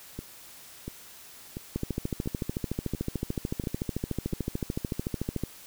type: two click trains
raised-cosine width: 3 ms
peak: -22 / -16 dBFS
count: 7 / 51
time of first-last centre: 0.19-4.328 / 1.76-5.436 s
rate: 1.45 / 13.6 Hz
effects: white hiss -49 dBFS RMS until 5.66 s